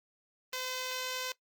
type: tone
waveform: 5% pulse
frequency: 511 Hz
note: C5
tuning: 41 cents flat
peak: -23 dBFS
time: 0.53-1.32 s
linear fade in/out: 2 ms
effects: noise-tail reverb RT60 0.1 s tail -19 dB re dry + Opus 24 kbps